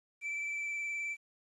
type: tone with vibrato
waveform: triangle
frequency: 2324 Hz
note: D7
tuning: 19 cents flat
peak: -33 dBFS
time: 0.21-1.17 s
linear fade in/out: 50 ms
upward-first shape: sine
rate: 19 Hz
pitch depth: 18 cents each way
effects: resampled to 24000 Hz + 11-bit